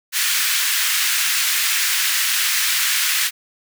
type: high-pass noise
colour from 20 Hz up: pink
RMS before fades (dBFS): -19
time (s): 0.12-3.31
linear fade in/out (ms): 50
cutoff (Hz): 1600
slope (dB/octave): 24
effects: none